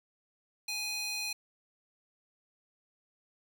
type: tone with high-pass filter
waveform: square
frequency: 830.6 Hz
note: G#5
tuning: in tune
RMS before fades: -36 dBFS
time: 0.68-1.33 s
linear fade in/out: 5 ms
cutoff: 3200 Hz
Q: 2.1
effects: none